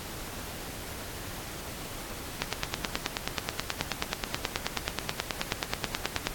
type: click train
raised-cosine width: 0.2 ms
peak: -9 dBFS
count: 37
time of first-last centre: 2.42-6.27 s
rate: 9.35 Hz
effects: pink hiss -40 dBFS RMS until 6.34 s + AAC 64 kbps